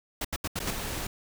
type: noise bursts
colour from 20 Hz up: pink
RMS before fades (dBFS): -31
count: 5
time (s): 0.21-0.707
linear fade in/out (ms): 5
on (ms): 37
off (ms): 78
type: noise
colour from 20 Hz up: pink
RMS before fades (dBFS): -34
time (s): 0.6-1.07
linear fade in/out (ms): 5
effects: none